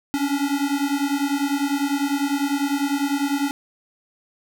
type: beating tone pair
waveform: square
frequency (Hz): 277.2 / 287.2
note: C#4 / D4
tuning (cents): 0 / -39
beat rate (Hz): 10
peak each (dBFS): -24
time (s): 0.14-3.51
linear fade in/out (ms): 0
effects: none